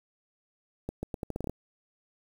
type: accelerating click train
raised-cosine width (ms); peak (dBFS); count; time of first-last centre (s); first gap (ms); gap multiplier
2; -20; 10; 0.89-1.496; 140; 0.8
effects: 8-bit